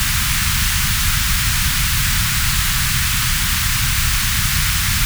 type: band-stop noise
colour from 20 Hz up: pink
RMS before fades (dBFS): -17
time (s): 0-5.05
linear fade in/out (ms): 0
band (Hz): 160 to 1300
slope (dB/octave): 24
effects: none